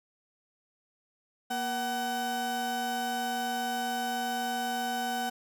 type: tone pair together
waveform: 35% pulse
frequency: 236.9 / 753.9 Hz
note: A#3 / F#5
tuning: +28 / +32 cents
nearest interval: octave + minor sixth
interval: 2004 cents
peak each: -35 / -29 dBFS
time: 1.5-5.3 s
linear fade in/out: 10 ms
effects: none